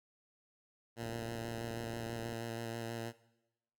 10% pulse tone with vibrato, 115.4 Hz, A#2, 17 cents flat, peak -31 dBFS, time 0.96-3.13 s, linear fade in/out 50 ms, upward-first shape square, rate 6.2 Hz, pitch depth 17 cents each way
click train, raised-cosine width 2 ms, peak -35 dBFS, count 41, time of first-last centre 1.03-2.324 s, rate 30.9 Hz
effects noise-tail reverb RT60 0.9 s tail -18 dB re dry

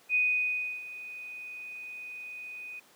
sine tone with ADSR envelope, 2489 Hz, D#7, in tune, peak -22 dBFS, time 0.09-2.8 s, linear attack 56 ms, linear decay 670 ms, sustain -17 dB, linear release 11 ms, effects pink hiss -59 dBFS RMS until 2.95 s + high-pass 300 Hz 12 dB/octave

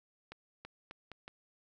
accelerating click train, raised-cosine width 0.3 ms, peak -30 dBFS, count 5, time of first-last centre 0.32-1.279 s, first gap 330 ms, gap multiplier 0.79, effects none

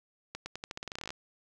accelerating click train, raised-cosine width 0.2 ms, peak -21 dBFS, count 17, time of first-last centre 0.35-1.105 s, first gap 110 ms, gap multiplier 0.87, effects none

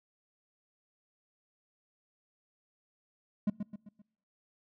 triangle tone with echo, 207.7 Hz, G#3, in tune, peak -23 dBFS, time 3.47-3.5 s, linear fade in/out 5 ms, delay 130 ms, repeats 4, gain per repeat -7 dB, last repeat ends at 4.02 s, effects noise-tail reverb RT60 0.8 s tail -25 dB re dry

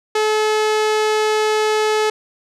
sawtooth tone with low-pass filter, 430 Hz, A4, 40 cents flat, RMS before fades -17 dBFS, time 0.15-2.1 s, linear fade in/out 5 ms, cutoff 7600 Hz, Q 0.69, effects none

